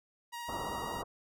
sawtooth tone with vibrato, 947 Hz, A#5, 27 cents sharp, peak -36 dBFS, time 0.32-1.03 s, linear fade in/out 20 ms, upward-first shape sine, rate 15 Hz, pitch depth 15 cents each way
white low-pass noise, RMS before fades -40 dBFS, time 0.48-1.04 s, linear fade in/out 10 ms, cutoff 1300 Hz, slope 96 dB/octave
effects none

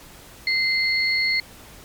sine tone pair together, 2075 / 4339 Hz, C7 / C#8, -15 / -38 cents, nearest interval octave + minor second, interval 1277 cents, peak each -20 / -23 dBFS, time 0.47-1.4 s, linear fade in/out 2 ms, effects pink hiss -45 dBFS RMS until 1.84 s + MP3 96 kbps

